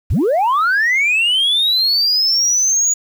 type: linear sweep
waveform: sine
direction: up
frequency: 41.73 to 6860 Hz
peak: -10 dBFS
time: 0.1-2.94 s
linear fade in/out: 10 ms
effects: tanh soft clip ceiling -10 dBFS + 7-bit